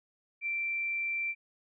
sine tone, 2349 Hz, D7, in tune, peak -30 dBFS, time 0.41-1.35 s, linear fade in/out 50 ms, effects none

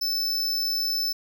square tone, 5274 Hz, E8, in tune, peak -24 dBFS, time 0.01-1.13 s, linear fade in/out 10 ms, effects none

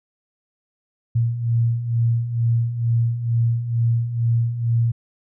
sine beating tone pair, 115.1 / 117.3 Hz, A#2 / A#2, -22 / +11 cents, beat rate 2.2 Hz, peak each -24 / -18 dBFS, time 1.15-4.92 s, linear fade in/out 10 ms, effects none

